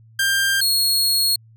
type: tone pair in turn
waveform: sawtooth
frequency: 1590 / 4312 Hz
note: G6 / C#8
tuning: +24 / -49 cents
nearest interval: octave + perfect fourth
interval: 1727 cents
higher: second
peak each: -13 dBFS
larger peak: neither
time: 0.19-0.61 / 0.61-1.36 s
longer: second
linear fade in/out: 5 ms
effects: added 112 Hz sine -46 dBFS peak until 1.56 s

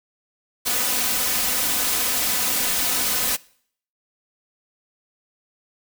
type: noise with comb filter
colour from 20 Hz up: white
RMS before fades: -22 dBFS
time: 0.65-3.37 s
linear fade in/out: 20 ms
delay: 4 ms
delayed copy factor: +0.65
effects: noise-tail reverb RT60 0.6 s tail -23 dB re dry

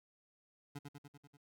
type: tone with echo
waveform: 25% pulse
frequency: 143.4 Hz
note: D3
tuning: 41 cents flat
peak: -39 dBFS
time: 0.75-0.79 s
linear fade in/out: 10 ms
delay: 97 ms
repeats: 6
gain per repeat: -3 dB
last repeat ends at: 1.372 s
effects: none

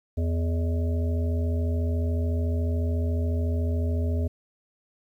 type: harmonic tone with a mistuned harmonic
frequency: 83.3 Hz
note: E2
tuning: 19 cents sharp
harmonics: 1 / 3 / 5 / 7 / 8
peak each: -23 / -33 / -37 / -40 / -41 dBFS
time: 0.17-4.28 s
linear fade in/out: 10 ms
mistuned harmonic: 8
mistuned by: -78 cents
effects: 10-bit

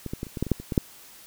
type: clicks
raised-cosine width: 3 ms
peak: -19 / -17 / -17 / -28 / -19 / -11 / -20 / -7 / -24 / -15 / -6 dBFS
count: 11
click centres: 0.063 / 0.135 / 0.231 / 0.268 / 0.372 / 0.426 / 0.467 / 0.517 / 0.6 / 0.722 / 0.778 s
effects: white hiss -49 dBFS RMS until 1.26 s

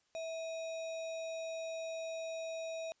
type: tone with sample-and-hold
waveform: sine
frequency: 651 Hz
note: E5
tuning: 22 cents flat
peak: -38 dBFS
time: 0.15-2.92 s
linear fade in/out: 0 ms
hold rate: 3150 Hz
effects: white hiss -75 dBFS RMS until 3 s + resampled to 16000 Hz

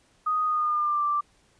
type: tone with pitch glide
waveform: sine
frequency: 1244.5 to 1175.3 Hz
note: D#6 to D6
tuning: 0 to +1 cents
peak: -22 dBFS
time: 0.26-1.21 s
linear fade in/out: 10 ms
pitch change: -99 cents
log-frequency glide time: 0.45-1.04 s
effects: pink hiss -63 dBFS RMS until 1.59 s + resampled to 22050 Hz

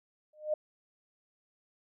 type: tone with exponential growth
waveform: sine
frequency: 610 Hz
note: D#5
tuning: 34 cents flat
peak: -24 dBFS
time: 0.33-0.54 s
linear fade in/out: 5 ms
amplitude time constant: 45 ms
effects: none

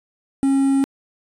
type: tone with quantisation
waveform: triangle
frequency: 272.6 Hz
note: C#4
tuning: 29 cents flat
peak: -12 dBFS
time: 0.43-0.84 s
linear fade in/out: 0 ms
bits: 6
effects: resampled to 32000 Hz

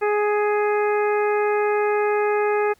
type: harmonic tone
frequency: 417 Hz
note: G#4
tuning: 7 cents sharp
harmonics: 1 / 2 / 3 / 4 / 5 / 6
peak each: -19 / -25 / -29 / -31 / -33 / -35 dBFS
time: 0.01-2.74 s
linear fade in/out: 20 ms
effects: pink hiss -59 dBFS RMS until 2.79 s

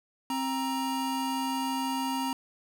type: tone pair together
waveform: square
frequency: 264.7 / 940 Hz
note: C4 / A#5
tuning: +20 / +14 cents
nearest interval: octave + minor seventh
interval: 2194 cents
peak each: -32 / -32 dBFS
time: 0.3-2.33 s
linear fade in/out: 2 ms
effects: none

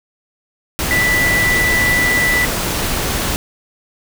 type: tone in noise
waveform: sine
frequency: 1975.5 Hz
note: B6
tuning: in tune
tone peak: -13 dBFS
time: 0.91-2.45 s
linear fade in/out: 0 ms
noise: pink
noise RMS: -19 dBFS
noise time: 0.79-3.36 s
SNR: +3 dB
effects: none

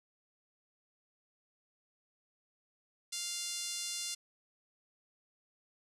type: tone with high-pass filter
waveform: 5% pulse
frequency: 698.5 Hz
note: F5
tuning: in tune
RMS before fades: -39 dBFS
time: 3.12-4.15 s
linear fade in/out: 10 ms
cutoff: 3500 Hz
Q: 0.79
effects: resampled to 32000 Hz + 11-bit

